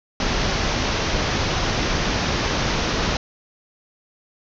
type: low-pass noise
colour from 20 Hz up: pink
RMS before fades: -22 dBFS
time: 0.2-3.17 s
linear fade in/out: 2 ms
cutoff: 6300 Hz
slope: 96 dB/octave
effects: none